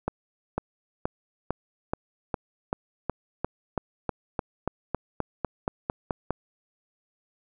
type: accelerating click train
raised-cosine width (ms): 1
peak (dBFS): -12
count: 20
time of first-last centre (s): 0.08-6.306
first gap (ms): 500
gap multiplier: 0.95
effects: none